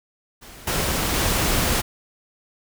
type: noise with level steps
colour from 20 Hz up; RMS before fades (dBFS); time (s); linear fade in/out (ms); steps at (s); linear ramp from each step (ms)
pink; -42 / -23 / -21; 0.41-1.82; 20; 0.67 / 1.14; 5
effects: none